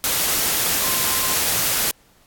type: tone in noise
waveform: sine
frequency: 1046.5 Hz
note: C6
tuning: in tune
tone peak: -31 dBFS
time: 0.83-1.35 s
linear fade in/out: 0 ms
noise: white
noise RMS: -20 dBFS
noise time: 0.04-1.91 s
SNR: -14 dB
effects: pink hiss -56 dBFS RMS until 2.26 s + AAC 64 kbps